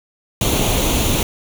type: noise with comb filter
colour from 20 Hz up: pink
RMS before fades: -17 dBFS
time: 0.41-1.23 s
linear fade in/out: 2 ms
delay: 0.3 ms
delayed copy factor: +0.6
effects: none